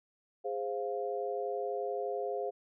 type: chord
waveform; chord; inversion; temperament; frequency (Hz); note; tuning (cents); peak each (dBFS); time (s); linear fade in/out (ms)
sine; F minor; first; equal with one note detuned; 411.7 / 523.3 / 698.5; Ab4 / C5 / F5; -15 / 0 / 0; -36 / -37 / -38; 0.44-2.51; 20
effects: none